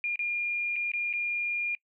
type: tone with dropouts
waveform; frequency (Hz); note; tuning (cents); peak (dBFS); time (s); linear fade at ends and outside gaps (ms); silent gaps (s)
sine; 2413; D7; +46; -27; 0.04-1.75; 1; 0.158-0.192 / 0.759-0.763 / 0.917-0.936 / 1.129-1.136
effects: noise-tail reverb RT60 0.1 s tail -23 dB re dry